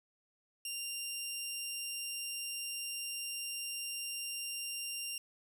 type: tone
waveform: 15% pulse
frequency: 2785 Hz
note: F7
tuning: 5 cents flat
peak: -31 dBFS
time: 0.65-5.18 s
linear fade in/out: 2 ms
effects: none